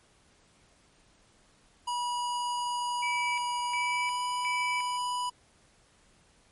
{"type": "tone with pitch glide", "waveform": "square", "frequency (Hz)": [970, 986.4], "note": ["B5", "B5"], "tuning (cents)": [-31, -2], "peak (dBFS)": -30, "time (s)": [1.87, 5.3], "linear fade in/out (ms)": 10, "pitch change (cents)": 29, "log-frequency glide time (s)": [3.66, 4.23]}
{"type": "tone with tremolo", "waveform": "sine", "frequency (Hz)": 2305, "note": "D7", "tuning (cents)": -33, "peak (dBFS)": -30, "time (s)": [3.02, 4.98], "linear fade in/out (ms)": 10, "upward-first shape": "square", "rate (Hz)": 1.4, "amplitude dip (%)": 80}
{"effects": ["pink hiss -63 dBFS RMS until 6.51 s", "MP3 48 kbps"]}